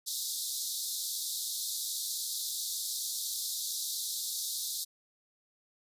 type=high-pass noise; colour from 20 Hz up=pink; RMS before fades=-35 dBFS; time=0.06-4.85 s; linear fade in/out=20 ms; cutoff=3600 Hz; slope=96 dB/octave; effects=resampled to 32000 Hz